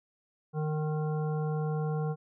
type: harmonic tone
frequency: 153.6 Hz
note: D#3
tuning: 22 cents flat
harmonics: 1 / 3 / 5 / 7 / 9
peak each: -29 / -36 / -41 / -47 / -49 dBFS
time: 0.53-2.16 s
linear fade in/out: 50 ms
effects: none